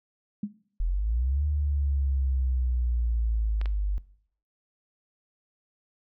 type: tone with exponential decay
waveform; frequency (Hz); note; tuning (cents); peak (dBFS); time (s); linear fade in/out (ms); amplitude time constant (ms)
sine; 207.2; G#3; -4; -24; 0.43-0.54; 5; 23
type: linear two-way sweep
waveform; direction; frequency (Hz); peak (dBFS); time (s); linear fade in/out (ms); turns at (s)
sine; up then down; 39.32 to 74.6 to 48.68; -23; 0.8-3.98; 0; 1.45
type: clicks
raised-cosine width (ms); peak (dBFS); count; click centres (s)
0.3; -23; 2; 3.614 / 3.658
effects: noise-tail reverb RT60 0.6 s tail -20 dB re dry